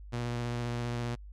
sawtooth tone with vibrato, 119.8 Hz, A#2, 48 cents sharp, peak -28 dBFS, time 0.12-1.16 s, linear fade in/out 20 ms, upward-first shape sine, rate 15 Hz, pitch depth 15 cents each way, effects added 50 Hz sine -44 dBFS peak until 1.32 s + low-pass 7000 Hz 12 dB/octave

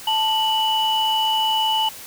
sine tone pair together, 880 / 2955 Hz, A5 / F#7, 0 / -3 cents, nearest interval octave + major sixth, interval 2097 cents, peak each -19 dBFS, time 0.07-1.89 s, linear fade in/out 5 ms, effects tanh soft clip ceiling -11 dBFS + white hiss -38 dBFS RMS until 2.06 s

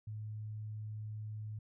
sine tone, 107.3 Hz, A2, 43 cents flat, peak -40 dBFS, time 0.07-1.59 s, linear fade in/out 5 ms, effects none

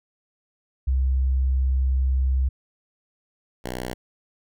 sine / 5% pulse tone pair in turn, 65.41 / 62.06 Hz, C2 / B1, 0 / +9 cents, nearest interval minor second, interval 91 cents, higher first, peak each -18 dBFS, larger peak neither, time 0.87-2.49 / 3.64-3.94 s, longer first, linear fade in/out 10 ms, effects none

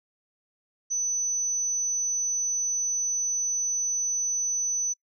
sine tone, 6000 Hz, F#8, 23 cents sharp, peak -24 dBFS, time 0.9-4.94 s, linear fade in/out 20 ms, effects noise-tail reverb RT60 0.1 s tail -22 dB re dry

